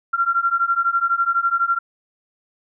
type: beating tone pair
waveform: sine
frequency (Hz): 1368 / 1380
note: F6 / F6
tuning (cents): -36 / -21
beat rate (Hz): 12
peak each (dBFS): -20 / -19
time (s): 0.13-1.79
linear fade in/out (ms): 10
effects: none